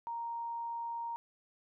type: tone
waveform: sine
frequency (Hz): 932.3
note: A#5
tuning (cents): 0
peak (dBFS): -36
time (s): 0.07-1.16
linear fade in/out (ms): 0
effects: none